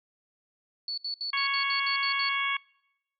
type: tone bursts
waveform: sine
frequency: 4444 Hz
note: C#8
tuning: 4 cents sharp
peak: -30 dBFS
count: 9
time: 0.88-2.289 s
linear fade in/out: 2 ms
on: 97 ms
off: 67 ms
type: harmonic tone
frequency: 554.4 Hz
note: C#5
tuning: in tune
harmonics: 2 / 3 / 4 / 5 / 6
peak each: -31 / -35 / -29 / -36 / -35 dBFS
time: 1.33-2.57 s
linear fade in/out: 5 ms
effects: noise-tail reverb RT60 0.9 s tail -26 dB re dry